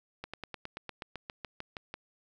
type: slowing click train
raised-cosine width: 0.3 ms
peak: -23 dBFS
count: 14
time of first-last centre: 0.24-1.94 s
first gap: 96 ms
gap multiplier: 1.05
effects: none